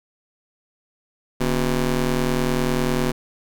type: ring-modulated tone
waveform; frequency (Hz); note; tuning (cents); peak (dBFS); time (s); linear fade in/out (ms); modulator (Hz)
20% pulse; 130; C3; -11; -11; 1.4-3.12; 10; 110
effects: none